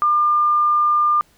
sine tone, 1200 Hz, D6, 37 cents sharp, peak -13 dBFS, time 0.02-1.21 s, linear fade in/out 0 ms, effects pink hiss -56 dBFS RMS until 1.37 s

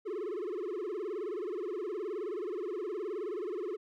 triangle tone with vibrato, 389.5 Hz, G4, 11 cents flat, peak -32 dBFS, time 0.05-3.77 s, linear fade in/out 20 ms, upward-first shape sine, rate 19 Hz, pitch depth 230 cents each way, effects none

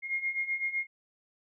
sine beating tone pair, 2133 / 2140.9 Hz, C7 / C7, +33 / +39 cents, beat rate 7.9 Hz, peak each -35 / -31 dBFS, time 0.02-0.87 s, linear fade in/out 50 ms, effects none

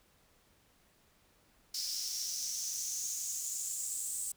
pink noise with high-pass filter sweep, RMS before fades -38 dBFS, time 1.74-4.32 s, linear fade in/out 5 ms, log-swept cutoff 5100 to 8100 Hz, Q 6, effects pink hiss -68 dBFS RMS until 4.36 s

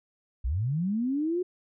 sine linear sweep, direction up, 51.91 to 370 Hz, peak -25 dBFS, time 0.44-1.43 s, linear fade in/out 10 ms, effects none

